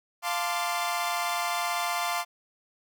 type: chord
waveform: sawtooth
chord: D minor seventh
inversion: first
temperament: equal with one note detuned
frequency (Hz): 698.5 / 880 / 1039.9 / 1174.7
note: F5 / A5 / C6 / D6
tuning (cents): 0 / 0 / -11 / 0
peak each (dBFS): -27 / -31 / -29 / -30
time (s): 0.22-2.25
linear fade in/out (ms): 50
effects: none